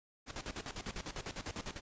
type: noise with tremolo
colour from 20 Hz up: pink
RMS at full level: -41 dBFS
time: 0.26-1.81 s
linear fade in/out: 50 ms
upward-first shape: square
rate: 10 Hz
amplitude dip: 80%
effects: resampled to 16000 Hz